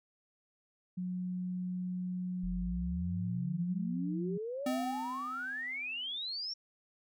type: tone with pitch glide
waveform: sine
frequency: 181.6 to 177.15 Hz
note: F#3 to F3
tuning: -32 to +25 cents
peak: -34 dBFS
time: 0.97-4.38 s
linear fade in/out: 10 ms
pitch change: -43 cents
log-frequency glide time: 2.39-2.8 s
type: exponential sweep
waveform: sine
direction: up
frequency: 40.35 to 5588 Hz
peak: -36 dBFS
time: 2.43-6.54 s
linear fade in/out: 10 ms
type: tone with exponential decay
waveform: square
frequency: 256.3 Hz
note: C4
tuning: 36 cents flat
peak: -31 dBFS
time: 4.66-6.18 s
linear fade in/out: 5 ms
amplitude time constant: 330 ms
effects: none